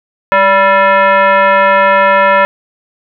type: tone with frequency modulation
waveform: sine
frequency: 199.7 Hz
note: G3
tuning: 32 cents sharp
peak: -5 dBFS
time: 0.32-2.45 s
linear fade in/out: 0 ms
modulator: 778 Hz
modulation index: 2.2
effects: none